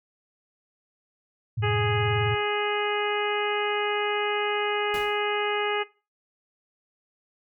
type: tone with vibrato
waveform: sine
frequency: 110 Hz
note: A2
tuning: in tune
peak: -24 dBFS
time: 1.57-2.35 s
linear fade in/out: 10 ms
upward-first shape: sine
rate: 19 Hz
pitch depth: 190 cents each way
type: harmonic tone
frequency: 415.3 Hz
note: G#4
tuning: in tune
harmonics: 1 / 2 / 3 / 4 / 5 / 6 / 7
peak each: -27 / -30 / -32 / -33 / -34 / -35 / -35 dBFS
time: 1.62-5.84 s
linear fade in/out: 20 ms
type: noise with exponential decay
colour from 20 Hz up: pink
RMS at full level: -35 dBFS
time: 4.94-5.25 s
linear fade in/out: 2 ms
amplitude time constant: 67 ms
effects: noise-tail reverb RT60 0.3 s tail -19 dB re dry + MP3 96 kbps